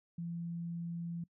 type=tone; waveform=sine; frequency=169.8 Hz; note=F3; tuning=48 cents flat; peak=-37 dBFS; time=0.18-1.24 s; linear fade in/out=5 ms; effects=noise-tail reverb RT60 0.1 s tail -22 dB re dry